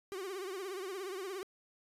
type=tone with vibrato; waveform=45% pulse; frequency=380.3 Hz; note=F#4; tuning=48 cents sharp; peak=-39 dBFS; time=0.12-1.43 s; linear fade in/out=0 ms; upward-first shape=triangle; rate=17 Hz; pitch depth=130 cents each way; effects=resampled to 32000 Hz